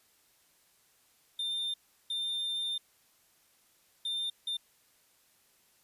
triangle tone bursts at uneven times, 3603 Hz, A7, 40 cents sharp, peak -30 dBFS, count 4, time 1.39-1.74 / 2.1-2.78 / 4.05-4.3 / 4.47-4.57 s, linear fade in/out 5 ms, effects white hiss -67 dBFS RMS until 5.83 s + resampled to 32000 Hz

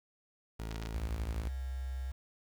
sawtooth tone, 55 Hz, A1, in tune, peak -34 dBFS, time 0.59-1.49 s, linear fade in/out 10 ms
clicks, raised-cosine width 0.2 ms, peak -25 dBFS, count 4, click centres 0.714 / 0.758 / 0.825 / 0.86 s
sine tone with pitch glide, 66.8 to 65.16 Hz, C2 to C2, +36 to -7 cents, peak -35 dBFS, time 0.94-2.12 s, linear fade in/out 10 ms, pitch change -43 cents, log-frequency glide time 1.34-1.64 s
effects 9-bit

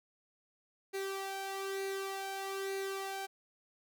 sawtooth tone with flanger, 389.1 Hz, G4, 13 cents flat, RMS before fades -39 dBFS, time 0.93-3.27 s, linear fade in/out 20 ms, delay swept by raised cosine 0.46 to 1.28 ms, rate 1.1 Hz, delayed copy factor +0.55, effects none

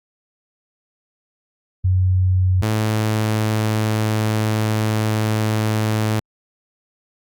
sine / sawtooth tone pair in turn, 92.5 / 108.49 Hz, F#2 / A2, 0 / -24 cents, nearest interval minor third, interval 276 cents, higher second, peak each -13 dBFS, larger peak neither, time 1.84-2.62 / 2.62-6.2 s, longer second, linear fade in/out 10 ms, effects Opus 48 kbps

